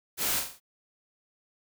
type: noise with echo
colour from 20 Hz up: white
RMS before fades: -29 dBFS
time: 0.17-0.43 s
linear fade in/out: 50 ms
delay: 43 ms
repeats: 4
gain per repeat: -6 dB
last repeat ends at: 0.602 s
effects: none